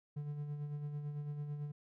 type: tone with tremolo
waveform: triangle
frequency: 146.83 Hz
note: D3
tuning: in tune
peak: -35 dBFS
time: 0.16-1.72 s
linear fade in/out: 10 ms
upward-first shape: sine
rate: 9 Hz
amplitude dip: 45%
effects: none